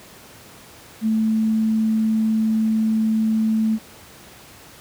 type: tone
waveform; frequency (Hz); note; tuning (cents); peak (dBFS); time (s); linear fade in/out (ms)
sine; 220.1; A3; +1; -16; 1.01-3.79; 50
effects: pink hiss -44 dBFS RMS until 4.8 s + high-pass 80 Hz 12 dB/octave